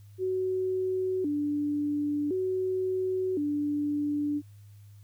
sine tone with vibrato, 330.6 Hz, E4, 5 cents sharp, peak -26 dBFS, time 0.18-4.42 s, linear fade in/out 50 ms, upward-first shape square, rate 0.47 Hz, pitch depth 210 cents each way, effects added 102 Hz sine -48 dBFS peak until 5.03 s + white hiss -67 dBFS RMS until 5.03 s

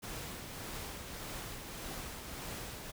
pink noise with tremolo, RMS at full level -42 dBFS, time 0.02-2.92 s, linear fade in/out 20 ms, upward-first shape triangle, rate 1.7 Hz, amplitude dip 40%, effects none

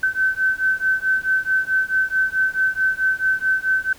sine beating tone pair, 1531 / 1535.6 Hz, G6 / G6, -41 / -36 cents, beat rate 4.6 Hz, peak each -20 dBFS, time 0.03-3.93 s, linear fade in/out 5 ms, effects pink hiss -46 dBFS RMS until 3.98 s

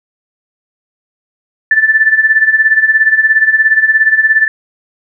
sine tone with tremolo, 1760 Hz, A6, in tune, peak -3 dBFS, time 1.71-4.48 s, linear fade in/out 2 ms, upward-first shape sine, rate 17 Hz, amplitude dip 75%, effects none

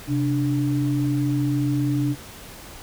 sine tone pair together, 131.66 / 293.7 Hz, C3 / D4, +11 / 0 cents, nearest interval octave + major second, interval 1389 cents, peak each -22 dBFS, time 0.07-2.16 s, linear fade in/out 50 ms, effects pink hiss -41 dBFS RMS until 2.82 s

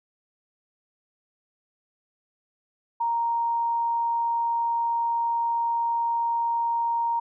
sine tone, 932.3 Hz, A#5, in tune, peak -22 dBFS, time 3-7.2 s, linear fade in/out 10 ms, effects none

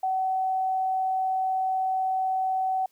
sine tone, 756 Hz, F#5, 37 cents sharp, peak -23 dBFS, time 0.03-2.86 s, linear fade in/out 5 ms, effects white hiss -67 dBFS RMS until 2.91 s

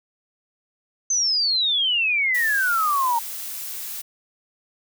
sine exponential sweep, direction down, 6272 to 911 Hz, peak -18 dBFS, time 1.1-3.19 s, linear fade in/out 5 ms
blue noise, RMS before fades -32 dBFS, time 2.34-4.02 s, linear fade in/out 10 ms
effects none

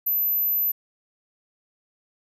sine tone, 12070 Hz, F#9, 33 cents sharp, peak -20 dBFS, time 0.06-0.72 s, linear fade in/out 10 ms, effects none

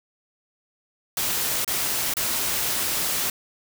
white noise with dropouts, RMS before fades -25 dBFS, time 1.17-3.3 s, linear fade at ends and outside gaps 2 ms, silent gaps 1.646-1.677 / 2.138-2.168 s, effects none

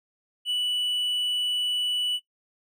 triangle tone, 2960 Hz, F#7, in tune, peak -22 dBFS, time 0.45-2.2 s, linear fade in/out 50 ms, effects noise-tail reverb RT60 0.1 s tail -17 dB re dry

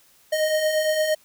square beating tone pair, 613 / 621.7 Hz, D#5 / D#5, -26 / -2 cents, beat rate 8.7 Hz, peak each -29 / -21 dBFS, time 0.32-1.15 s, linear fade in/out 10 ms, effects white hiss -57 dBFS RMS until 1.24 s

